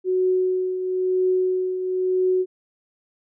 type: tone with tremolo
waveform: sine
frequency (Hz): 370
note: F#4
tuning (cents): 0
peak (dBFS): -16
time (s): 0.04-2.46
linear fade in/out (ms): 50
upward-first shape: triangle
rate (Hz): 1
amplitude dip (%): 60
effects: none